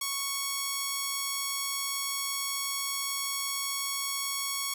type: tone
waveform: 5% pulse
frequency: 1108.7 Hz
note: C#6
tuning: in tune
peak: -18 dBFS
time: 0.01-4.74 s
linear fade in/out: 5 ms
effects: 10-bit